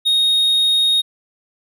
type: tone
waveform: triangle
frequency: 3729 Hz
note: A#7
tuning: in tune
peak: -11 dBFS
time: 0.05-1.02 s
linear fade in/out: 20 ms
effects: none